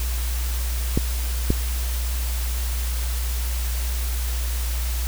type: clicks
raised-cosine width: 3 ms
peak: -6 dBFS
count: 2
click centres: 0.975 / 1.504 s
effects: added 60 Hz sine -22 dBFS peak until 5.07 s + white hiss -33 dBFS RMS until 5.07 s